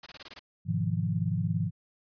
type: noise bursts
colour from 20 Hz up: white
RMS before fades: -41 dBFS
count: 7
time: 0.03-0.394 s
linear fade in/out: 5 ms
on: 34 ms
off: 21 ms
type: chord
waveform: sine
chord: F half-diminished seventh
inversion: first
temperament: just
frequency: 104.77 / 125.72 / 157.15 / 174.61 Hz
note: Ab2 / Cb3 / Eb3 / F3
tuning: +16 / +31 / +18 / 0 cents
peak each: -31 / -35 / -31 / -31 dBFS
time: 0.65-1.71 s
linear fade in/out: 50 ms
effects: resampled to 11025 Hz